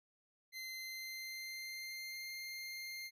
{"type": "tone with pitch glide", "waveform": "25% pulse", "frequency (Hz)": [2068, 2107], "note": ["C7", "C7"], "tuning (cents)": [-21, 12], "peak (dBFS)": -40, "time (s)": [0.52, 3.11], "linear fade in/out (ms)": 50, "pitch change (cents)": 33, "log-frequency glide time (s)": [0.75, 2.32], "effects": []}